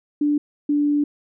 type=tone pair in turn; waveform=sine; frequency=293.7 / 292.1 Hz; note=D4 / D4; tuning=0 / -9 cents; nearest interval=unison; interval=9 cents; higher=first; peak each=-16 dBFS; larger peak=neither; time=0.21-0.38 / 0.69-1.04 s; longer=second; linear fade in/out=5 ms; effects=none